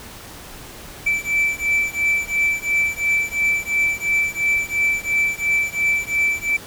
triangle beating tone pair, 2323 / 2325.9 Hz, D7 / D7, -20 / -17 cents, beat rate 2.9 Hz, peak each -19 dBFS, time 1.06-6.57 s, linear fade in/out 10 ms, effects pink hiss -38 dBFS RMS until 6.66 s

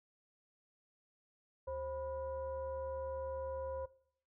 sine tone with frequency modulation, 530 Hz, C5, 22 cents sharp, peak -38 dBFS, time 1.67-3.86 s, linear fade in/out 10 ms, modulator 455 Hz, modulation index 0.67, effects noise-tail reverb RT60 0.6 s tail -19 dB re dry

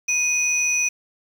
sine tone pair together, 2489 / 5927 Hz, D#7 / F#8, 0 / +2 cents, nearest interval octave + minor third, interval 1502 cents, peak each -20 dBFS, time 0.08-0.89 s, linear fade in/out 10 ms, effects tanh soft clip ceiling -12 dBFS + 7-bit

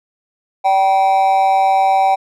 triangle tone with amplitude modulation, 772 Hz, G5, 27 cents flat, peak -5 dBFS, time 0.64-2.16 s, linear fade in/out 20 ms, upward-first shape sine, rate 192 Hz, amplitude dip 70%, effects none

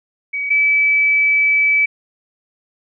sine tone pair in turn, 2267 / 2300 Hz, C#7 / D7, +38 / -37 cents, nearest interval unison, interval 25 cents, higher second, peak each -19 / -11 dBFS, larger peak second, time 0.33-0.5 / 0.5-1.86 s, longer second, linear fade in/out 10 ms, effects none

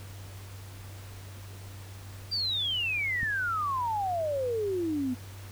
sine exponential sweep, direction down, 4790 to 242.8 Hz, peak -27 dBFS, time 2.31-5.15 s, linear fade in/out 20 ms
click, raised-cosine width 5 ms, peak -24 dBFS, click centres 3.231 s
effects added 97 Hz sine -42 dBFS peak until 5.51 s + pink hiss -50 dBFS RMS until 5.51 s

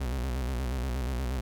40% pulse tone with vibrato, 63.4 Hz, B1, 46 cents sharp, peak -28 dBFS, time 0-1.41 s, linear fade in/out 10 ms, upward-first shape square, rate 8.4 Hz, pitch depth 98 cents each way, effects none

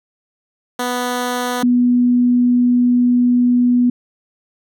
10% pulse / sine tone pair in turn, 246.9 / 245.1 Hz, B3 / B3, 0 / -13 cents, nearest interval unison, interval 13 cents, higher first, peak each -10 dBFS, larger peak neither, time 0.79-1.63 / 1.63-3.9 s, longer second, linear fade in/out 5 ms, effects none

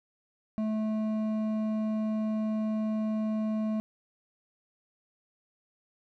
sine tone with hard clipping, 216.9 Hz, A3, 25 cents flat, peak -29 dBFS, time 0.58-3.8 s, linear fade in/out 0 ms, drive 8 dB, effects none

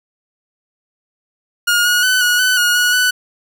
sawtooth tone with pitch steps, 1428 / 1450 / 1506 / 1456 / 1504 / 1442 / 1460 / 1492 Hz, F6 / F#6 / F#6 / F#6 / F#6 / F#6 / F#6 / F#6, +38 / -35 / +30 / -28 / +28 / -45 / -24 / +14 cents, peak -8 dBFS, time 1.67-3.11 s, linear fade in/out 10 ms, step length 180 ms, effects none

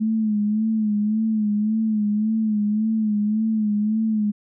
sine tone with vibrato, 214.6 Hz, A3, 43 cents flat, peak -18 dBFS, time 0-4.32 s, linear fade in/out 20 ms, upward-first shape sine, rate 1.8 Hz, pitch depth 59 cents each way, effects none

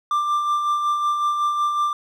triangle tone with tremolo, 1184 Hz, D6, 14 cents sharp, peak -15 dBFS, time 0.11-1.93 s, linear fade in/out 2 ms, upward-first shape sine, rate 5.4 Hz, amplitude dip 40%, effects none

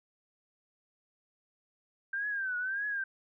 sine tone with vibrato, 1568 Hz, G6, in tune, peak -31 dBFS, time 2.13-3.04 s, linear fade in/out 5 ms, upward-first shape triangle, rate 1.7 Hz, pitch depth 140 cents each way, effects none

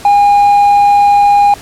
sine tone with hard clipping, 814 Hz, G#5, 35 cents flat, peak -5 dBFS, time 0.05-1.54 s, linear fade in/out 2 ms, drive 2 dB, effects pink hiss -32 dBFS RMS until 1.61 s + low-pass 12000 Hz 12 dB/octave

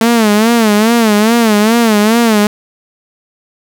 sawtooth tone with vibrato, 221.1 Hz, A3, 9 cents sharp, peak -3 dBFS, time 0.01-2.47 s, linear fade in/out 2 ms, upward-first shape sine, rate 2.4 Hz, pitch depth 120 cents each way, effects none

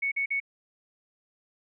sine tone bursts, 2217 Hz, C#7, in tune, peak -25 dBFS, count 3, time 0.02-0.402 s, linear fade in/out 10 ms, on 98 ms, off 44 ms, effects none

